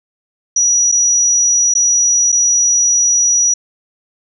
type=tone with dropouts; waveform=sine; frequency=5830 Hz; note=F#8; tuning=26 cents flat; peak=-9 dBFS; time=0.56-3.54 s; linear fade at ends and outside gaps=5 ms; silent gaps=0.917-0.922 / 1.74-1.751 / 2.32-2.325 s; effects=none